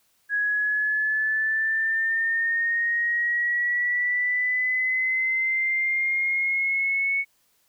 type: linear sweep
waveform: sine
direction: up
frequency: 1661.2 to 2217 Hz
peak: -21 dBFS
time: 0.29-7.25 s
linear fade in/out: 50 ms
effects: white hiss -66 dBFS RMS until 7.68 s